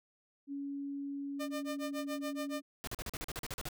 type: tone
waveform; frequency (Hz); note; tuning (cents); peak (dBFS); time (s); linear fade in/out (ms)
sine; 280.5; C#4; +21; -37; 0.47-2.62; 50
type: tone with tremolo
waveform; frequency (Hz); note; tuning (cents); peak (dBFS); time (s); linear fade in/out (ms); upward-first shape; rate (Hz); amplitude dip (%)
sawtooth; 602; D5; +43; -33; 1.39-2.61; 20; sine; 7.1; 100
type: noise bursts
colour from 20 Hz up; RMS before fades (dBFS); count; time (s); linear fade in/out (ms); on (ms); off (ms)
pink; -40; 12; 2.84-3.687; 0; 33; 41
effects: none